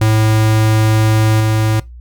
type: tone with level steps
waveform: square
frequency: 109.3 Hz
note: A2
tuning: 11 cents flat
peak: -10 / -12 dBFS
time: 0.01-1.8 s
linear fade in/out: 5 ms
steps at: 1.4 s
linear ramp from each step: 5 ms
effects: noise-tail reverb RT60 0.2 s tail -21 dB re dry + added 60 Hz sine -31 dBFS peak until 2 s